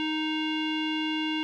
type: tone with low-pass filter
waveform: square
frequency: 311.1 Hz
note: D#4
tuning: in tune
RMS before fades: -29 dBFS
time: 0-1.43 s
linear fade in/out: 0 ms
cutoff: 3000 Hz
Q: 6.5
effects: none